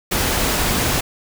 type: noise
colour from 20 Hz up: pink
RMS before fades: -19 dBFS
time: 0.11-1.01 s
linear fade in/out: 10 ms
effects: none